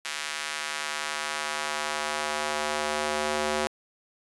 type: tone with high-pass filter sweep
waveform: square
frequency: 75.3 Hz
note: D2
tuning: 44 cents sharp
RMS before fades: -30 dBFS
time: 0.05-3.67 s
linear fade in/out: 0 ms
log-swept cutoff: 1900 to 440 Hz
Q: 0.87
effects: resampled to 24000 Hz